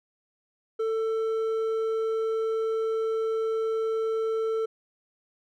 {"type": "tone with hard clipping", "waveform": "sine", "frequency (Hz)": 445.1, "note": "A4", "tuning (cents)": 20, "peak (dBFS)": -26, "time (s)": [0.79, 4.66], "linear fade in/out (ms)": 10, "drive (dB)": 5, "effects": []}